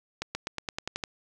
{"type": "accelerating click train", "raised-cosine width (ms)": 0.2, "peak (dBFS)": -14, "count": 9, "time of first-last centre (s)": [0.22, 1.038], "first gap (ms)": 130, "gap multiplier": 0.93, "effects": []}